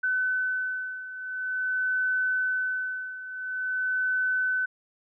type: beating tone pair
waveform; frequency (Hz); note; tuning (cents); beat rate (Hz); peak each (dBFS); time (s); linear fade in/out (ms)
sine; 1511 / 1511.47; F#6 / F#6; +36 / +36; 0.47; -31 / -27; 0.03-4.66; 10
effects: none